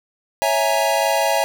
square chord, A# half-diminished seventh, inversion first, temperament equal, 554.4 / 659.3 / 830.6 / 932.3 Hz, C#5 / E5 / G#5 / A#5, 0 / 0 / 0 / 0 cents, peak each -23 / -21 / -22 / -25 dBFS, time 0.42-1.44 s, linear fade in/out 0 ms, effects none

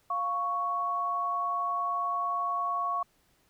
sine tone pair together, 700 / 1111.2 Hz, F5 / C#6, +4 / +4 cents, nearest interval minor sixth, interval 800 cents, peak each -35 / -28 dBFS, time 0.1-3.03 s, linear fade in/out 5 ms, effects pink hiss -68 dBFS RMS until 3.49 s

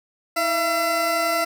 20% pulse tone pair together, 322.6 / 676 Hz, E4 / E5, -37 / +43 cents, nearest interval octave + minor second, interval 1280 cents, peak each -25 / -15 dBFS, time 0.36-1.45 s, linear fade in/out 10 ms, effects none

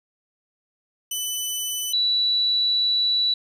15% pulse / sine tone pair in turn, 2997 / 3943 Hz, F#7 / B7, +22 / -4 cents, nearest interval perfect fourth, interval 474 cents, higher second, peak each -18 dBFS, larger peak neither, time 1.11-1.93 / 1.93-3.34 s, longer second, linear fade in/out 5 ms, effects 9-bit

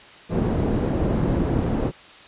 white low-pass noise, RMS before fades -22 dBFS, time 0.29-1.92 s, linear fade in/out 50 ms, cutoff 320 Hz, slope 12 dB/octave, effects white hiss -45 dBFS RMS until 2.27 s + resampled to 8000 Hz

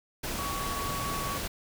sine tone in noise, 1124 Hz, C#6, 24 cents sharp, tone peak -34 dBFS, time 0.38-1.38 s, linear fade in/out 10 ms, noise pink, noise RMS -34 dBFS, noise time 0.23-1.48 s, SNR -3 dB, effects none

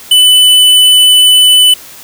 square tone, 2998 Hz, F#7, 22 cents sharp, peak -3 dBFS, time 0.11-1.74 s, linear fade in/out 5 ms, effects white hiss -32 dBFS RMS until 2.03 s

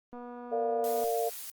click train, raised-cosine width 1 ms, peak -31 dBFS, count 222, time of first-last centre 0.13-1.039 s, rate 243 Hz
sine chord, Bb major, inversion none, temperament equal with one note detuned, 458.4 / 587.3 / 698.5 Hz, Bb4 / D5 / F5, -29 / 0 / 0 cents, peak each -30 / -36 / -31 dBFS, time 0.51-1.3 s, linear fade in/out 20 ms
blue noise, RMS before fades -41 dBFS, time 0.84-1.5 s, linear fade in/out 0 ms
effects Opus 32 kbps

